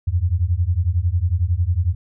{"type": "beating tone pair", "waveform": "sine", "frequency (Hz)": [82.41, 93.41], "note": ["E2", "F#2"], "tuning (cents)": [0, 17], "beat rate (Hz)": 11, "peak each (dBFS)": -19, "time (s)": [0.07, 1.95], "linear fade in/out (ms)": 10, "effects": []}